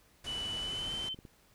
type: low-pass noise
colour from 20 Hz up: pink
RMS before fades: -45 dBFS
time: 0.24-1.09 s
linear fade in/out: 5 ms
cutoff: 11000 Hz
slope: 96 dB/octave
type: tone with pitch glide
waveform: sine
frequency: 2976 to 3081 Hz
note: F#7 to G7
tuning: +9 to -31 cents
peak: -35 dBFS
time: 0.26-1.15 s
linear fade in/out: 20 ms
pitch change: +60 cents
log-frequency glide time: 0.58-0.94 s
type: clicks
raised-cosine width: 3 ms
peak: -36 dBFS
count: 5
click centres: 0.94 / 1.042 / 1.145 / 1.189 / 1.252 s
effects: pink hiss -65 dBFS RMS until 1.54 s